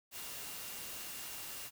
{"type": "tone in noise", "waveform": "sine", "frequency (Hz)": 2794, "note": "F7", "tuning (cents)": 0, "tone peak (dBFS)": -56, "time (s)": [0.11, 1.71], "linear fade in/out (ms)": 50, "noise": "white", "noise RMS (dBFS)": -45, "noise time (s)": [0.11, 1.71], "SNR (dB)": -14, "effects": []}